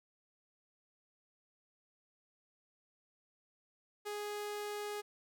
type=tone; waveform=sawtooth; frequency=415.3 Hz; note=G#4; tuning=in tune; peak=-35 dBFS; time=4.05-5.02 s; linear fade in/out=20 ms; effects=none